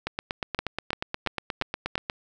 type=two click trains; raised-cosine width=0.3 ms; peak=-12 / -9 dBFS; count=18 / 5; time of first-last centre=0.07-2.099 / 0.59-1.955 s; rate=8.38 / 2.93 Hz; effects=none